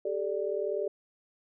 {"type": "chord", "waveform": "sine", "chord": "G suspended second", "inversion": "none", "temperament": "equal with one note detuned", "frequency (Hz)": [392, 432.2, 587.3], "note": ["G4", "A4", "D5"], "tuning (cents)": [0, -31, 0], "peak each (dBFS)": -33, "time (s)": [0.05, 0.88], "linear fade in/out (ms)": 5, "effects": []}